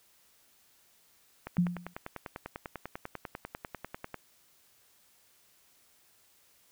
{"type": "click train", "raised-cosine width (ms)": 0.5, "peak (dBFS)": -23, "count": 28, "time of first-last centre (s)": [1.47, 4.143], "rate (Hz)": 10.1}
{"type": "tone with exponential decay", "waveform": "sine", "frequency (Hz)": 176, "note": "F3", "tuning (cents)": 14, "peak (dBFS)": -20, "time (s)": [1.58, 1.94], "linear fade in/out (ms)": 5, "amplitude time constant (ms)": 77}
{"effects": ["white hiss -65 dBFS RMS until 6.71 s"]}